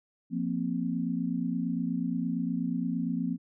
sine chord, F suspended fourth, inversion none, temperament equal, 174.61 / 233.1 / 261.6 Hz, F3 / Bb3 / C4, 0 / 0 / 0 cents, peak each -32 dBFS, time 0.3-3.38 s, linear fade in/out 50 ms, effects none

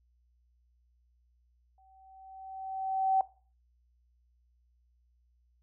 sine tone with exponential growth, 766 Hz, G5, 40 cents flat, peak -21 dBFS, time 1.78-3.21 s, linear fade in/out 2 ms, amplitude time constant 310 ms, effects noise-tail reverb RT60 0.4 s tail -20 dB re dry + added 60 Hz sine -66 dBFS peak until 5.62 s

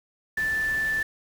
sine tone in noise, 1760 Hz, A6, in tune, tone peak -23 dBFS, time 0.37-1.03 s, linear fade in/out 5 ms, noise pink, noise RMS -40 dBFS, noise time 0.37-1.03 s, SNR +14 dB, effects none

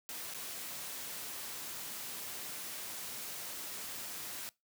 white noise with dropouts, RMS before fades -43 dBFS, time 0.09-4.49 s, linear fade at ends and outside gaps 0 ms, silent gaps 0.338-0.346 s, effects noise-tail reverb RT60 0.2 s tail -22 dB re dry + high-pass 100 Hz 12 dB/octave

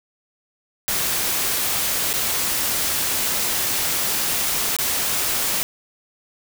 white noise with dropouts, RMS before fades -22 dBFS, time 0.88-5.63 s, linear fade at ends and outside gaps 0 ms, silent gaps 2.13-2.138 / 4.765-4.787 s, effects none

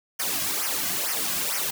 white noise with flanger, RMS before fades -27 dBFS, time 0.19-1.71 s, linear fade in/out 10 ms, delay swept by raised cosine 0.25 to 2.25 ms, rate 2.2 Hz, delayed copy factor -0.8, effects none

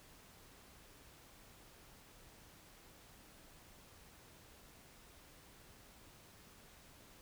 silence, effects pink hiss -61 dBFS RMS until 7.21 s

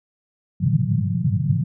pink band-pass noise, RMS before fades -20 dBFS, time 0.6-1.64 s, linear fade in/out 10 ms, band 100 to 190 Hz, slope 96 dB/octave, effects none

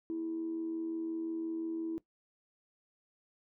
sine tone with amplitude modulation, 327.1 Hz, E4, 13 cents flat, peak -31 dBFS, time 0.1-1.98 s, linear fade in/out 0 ms, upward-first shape sine, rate 85.7 Hz, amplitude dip 40%, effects noise-tail reverb RT60 0.1 s tail -18 dB re dry + tanh soft clip ceiling -28 dBFS

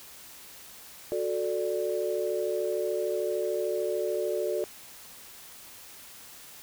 sine chord, D major, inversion first, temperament just, 367.1 / 440.5 / 587.3 Hz, F#4 / A4 / D5, -14 / +2 / 0 cents, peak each -31 dBFS, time 1.12-4.64 s, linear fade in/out 0 ms, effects white hiss -48 dBFS RMS until 6.62 s

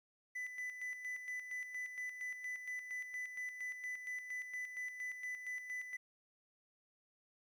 triangle tone with tremolo, 1997 Hz, B6, 19 cents sharp, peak -38 dBFS, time 0.35-5.97 s, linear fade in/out 10 ms, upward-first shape square, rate 4.3 Hz, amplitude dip 55%, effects 12-bit

